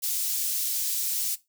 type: high-pass noise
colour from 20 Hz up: white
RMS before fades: -28 dBFS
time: 0.02-1.36 s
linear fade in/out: 20 ms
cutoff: 4800 Hz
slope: 12 dB/octave
effects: noise-tail reverb RT60 0.2 s tail -17 dB re dry